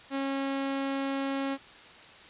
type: tone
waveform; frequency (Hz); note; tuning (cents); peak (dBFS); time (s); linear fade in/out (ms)
sawtooth; 273.1; C#4; -26; -25; 0.1-1.58; 50
effects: white hiss -50 dBFS RMS until 2.29 s + resampled to 8000 Hz